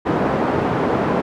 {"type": "band-pass noise", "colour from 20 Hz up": "pink", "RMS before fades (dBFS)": -19, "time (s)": [0.05, 1.22], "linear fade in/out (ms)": 20, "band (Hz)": [190, 1000], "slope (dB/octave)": 12, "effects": []}